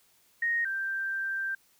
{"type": "tone pair in turn", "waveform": "sine", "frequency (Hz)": [1864.7, 1573], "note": ["A#6", "G6"], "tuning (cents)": [0, 6], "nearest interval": "minor third", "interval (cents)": 294, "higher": "first", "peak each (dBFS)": [-25, -29], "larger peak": "first", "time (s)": [[0.42, 0.65], [0.65, 1.55]], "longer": "second", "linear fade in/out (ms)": 5, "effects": ["white hiss -65 dBFS RMS until 1.79 s"]}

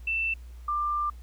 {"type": "tone pair in turn", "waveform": "sine", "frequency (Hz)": [2669, 1188.9], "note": ["E7", "D6"], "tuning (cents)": [21, 21], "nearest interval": "octave + major second", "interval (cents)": 1400, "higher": "first", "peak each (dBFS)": -25, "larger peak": "neither", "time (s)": [[0.07, 0.34], [0.68, 1.1]], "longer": "second", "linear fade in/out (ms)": 5, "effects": ["added 60 Hz sine -41 dBFS peak until 1.22 s", "pink hiss -61 dBFS RMS until 1.22 s"]}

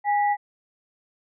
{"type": "tone pair together", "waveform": "sine", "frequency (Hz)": [822, 1956.2], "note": ["G#5", "B6"], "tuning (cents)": [-18, -17], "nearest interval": "octave + minor third", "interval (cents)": 1501, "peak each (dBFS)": [-19, -29], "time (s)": [0.04, 0.37], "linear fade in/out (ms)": 50, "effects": []}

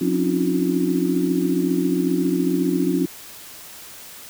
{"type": "tone cluster", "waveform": "sine", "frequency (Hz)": [179.5, 267.9, 282.5, 310.1, 355.2], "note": ["F3", "C4", "C#4", "D#4", "F4"], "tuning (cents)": [48, 41, 33, -6, 29], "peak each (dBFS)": -24, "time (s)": [0.01, 3.06], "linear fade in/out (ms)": 5, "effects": ["white hiss -40 dBFS RMS until 4.29 s"]}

